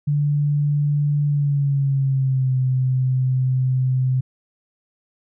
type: tone with pitch glide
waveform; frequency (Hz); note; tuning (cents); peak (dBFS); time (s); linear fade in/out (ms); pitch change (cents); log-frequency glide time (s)
sine; 146 to 129.32; D3 to C3; -10 to -20; -16; 0.07-4.21; 10; -210; 1.26-2.55
effects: none